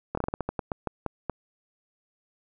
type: slowing click train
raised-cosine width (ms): 1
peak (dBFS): -14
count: 13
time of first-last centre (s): 0.15-1.297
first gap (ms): 24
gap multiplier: 1.23
effects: none